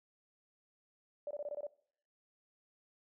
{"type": "tone bursts", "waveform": "sine", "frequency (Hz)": 585, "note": "D5", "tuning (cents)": -7, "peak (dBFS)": -37, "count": 7, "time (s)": [1.27, 1.668], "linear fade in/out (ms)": 2, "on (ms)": 38, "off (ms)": 22, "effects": ["noise-tail reverb RT60 0.6 s tail -21 dB re dry"]}